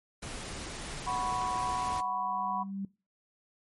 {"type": "noise", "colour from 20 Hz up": "pink", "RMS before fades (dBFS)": -40, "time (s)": [0.22, 2.01], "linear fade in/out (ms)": 10}
{"type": "chord", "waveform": "sine", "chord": "F# suspended fourth", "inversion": "none", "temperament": "equal", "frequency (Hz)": [740, 987.8, 1108.7], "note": ["F#5", "B5", "C#6"], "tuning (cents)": [0, 0, 0], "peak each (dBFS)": [-35, -32, -36], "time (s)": [1.06, 2.64], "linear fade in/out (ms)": 20}
{"type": "tone with exponential growth", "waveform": "sine", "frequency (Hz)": 196, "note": "G3", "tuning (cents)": 0, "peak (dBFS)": -32, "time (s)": [1.47, 2.85], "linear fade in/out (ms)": 2, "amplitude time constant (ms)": 300}
{"effects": ["noise-tail reverb RT60 0.3 s tail -21 dB re dry", "MP3 48 kbps"]}